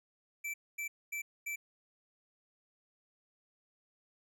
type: tone bursts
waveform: square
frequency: 2328 Hz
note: D7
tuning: 16 cents flat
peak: -37 dBFS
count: 4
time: 0.44-1.56 s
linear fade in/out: 10 ms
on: 100 ms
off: 240 ms
effects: none